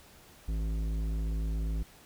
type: tone with tanh clipping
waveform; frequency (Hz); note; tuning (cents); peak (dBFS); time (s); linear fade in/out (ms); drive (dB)
triangle; 53.8; A1; -38; -31; 0.48-1.83; 5; 17
effects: pink hiss -56 dBFS RMS until 2.05 s